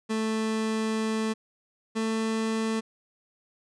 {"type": "tone pair in turn", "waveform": "30% pulse", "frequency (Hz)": [220, 222.2], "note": ["A3", "A3"], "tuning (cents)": [0, 17], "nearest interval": "unison", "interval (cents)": 17, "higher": "second", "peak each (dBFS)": -23, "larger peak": "neither", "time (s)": [[0.09, 1.34], [1.95, 2.81]], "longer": "first", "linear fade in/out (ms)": 20, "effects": ["resampled to 22050 Hz"]}